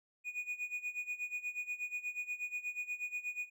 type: tone with tremolo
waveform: triangle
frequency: 2464 Hz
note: D#7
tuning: 17 cents flat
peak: -33 dBFS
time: 0.24-3.5 s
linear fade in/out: 50 ms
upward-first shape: sine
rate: 8.3 Hz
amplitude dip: 85%
effects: none